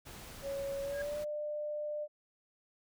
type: noise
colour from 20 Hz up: pink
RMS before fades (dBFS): -49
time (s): 0.05-1.25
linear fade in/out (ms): 20
type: tone with pitch glide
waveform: sine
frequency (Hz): 554.4 to 597.6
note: C#5 to D5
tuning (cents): 0 to +30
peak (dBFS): -35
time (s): 0.42-2.08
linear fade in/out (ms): 50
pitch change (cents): +130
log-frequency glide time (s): 0.83-1.2
type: tone with exponential growth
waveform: sine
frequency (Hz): 1634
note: G#6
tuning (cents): -29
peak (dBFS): -37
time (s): 0.83-1.02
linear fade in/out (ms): 5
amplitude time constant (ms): 41
effects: none